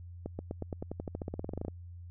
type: accelerating click train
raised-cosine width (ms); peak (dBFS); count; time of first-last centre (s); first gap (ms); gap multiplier
2; -23; 21; 0.26-1.682; 130; 0.93
effects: added 87 Hz sine -44 dBFS peak until 2.1 s